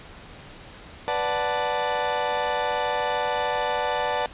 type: chord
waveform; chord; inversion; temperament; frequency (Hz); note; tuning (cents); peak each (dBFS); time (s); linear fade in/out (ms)
35% pulse; B minor seventh; none; equal; 493.9 / 587.3 / 740 / 880; B4 / D5 / F#5 / A5; 0 / 0 / 0 / 0; -28 / -27 / -29 / -25; 1.08-4.26; 0
effects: pink hiss -44 dBFS RMS until 4.33 s + resampled to 8000 Hz